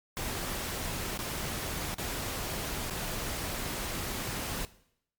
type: noise with dropouts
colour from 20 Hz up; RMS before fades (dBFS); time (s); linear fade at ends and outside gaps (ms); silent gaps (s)
pink; -35; 0.17-4.65; 0; 1.175-1.19 / 1.943-1.983 / 2.898-2.908
effects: noise-tail reverb RT60 0.7 s tail -18 dB re dry + MP3 96 kbps